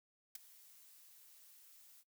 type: noise with ADSR envelope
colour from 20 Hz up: blue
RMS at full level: -42 dBFS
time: 0.35-2.04 s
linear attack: 4 ms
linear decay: 11 ms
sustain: -20 dB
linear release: 48 ms
effects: noise-tail reverb RT60 0.1 s tail -20 dB re dry